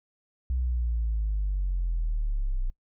sine linear sweep, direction down, 64.1 to 30 Hz, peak -23 dBFS, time 0.5-2.7 s, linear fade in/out 0 ms, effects noise-tail reverb RT60 0.1 s tail -22 dB re dry + tanh soft clip ceiling -21 dBFS

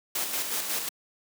white noise with tremolo, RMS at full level -29 dBFS, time 0.15-0.89 s, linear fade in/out 5 ms, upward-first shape square, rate 5.5 Hz, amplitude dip 40%, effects high-pass 200 Hz 12 dB/octave

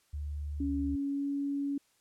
sine tone, 73.42 Hz, D2, in tune, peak -34 dBFS, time 0.13-0.96 s, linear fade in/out 10 ms
sine tone with pitch glide, 279.8 to 281.6 Hz, C#4 to C#4, +16 to +27 cents, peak -30 dBFS, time 0.6-1.78 s, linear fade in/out 5 ms, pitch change +11 cents, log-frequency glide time 1.1-1.26 s
effects white hiss -70 dBFS RMS until 2 s + low-pass 11000 Hz 12 dB/octave

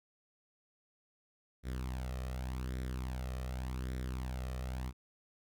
sawtooth tone with flanger, 63.6 Hz, C2, 48 cents flat, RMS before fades -39 dBFS, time 1.63-4.93 s, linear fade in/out 50 ms, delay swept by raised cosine 0.53 to 1.63 ms, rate 0.86 Hz, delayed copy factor +0.6, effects none

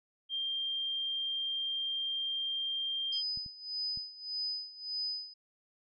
sine tone, 3185 Hz, G7, 27 cents sharp, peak -32 dBFS, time 0.29-3.23 s, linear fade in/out 50 ms
sine tone with tremolo, 5000 Hz, D#8, 8 cents sharp, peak -32 dBFS, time 3.12-5.34 s, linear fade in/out 10 ms, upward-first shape sine, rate 1.7 Hz, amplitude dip 85%
clicks, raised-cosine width 5 ms, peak -39 dBFS, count 3, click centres 3.374 / 3.462 / 3.974 s
effects none

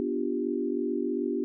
sine chord, G dominant seventh, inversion first, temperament equal, 246.9 / 293.7 / 349.2 / 392 Hz, B3 / D4 / F4 / G4, 0 / 0 / 0 / 0 cents, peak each -32 dBFS, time 0-1.44 s, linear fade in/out 0 ms, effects none

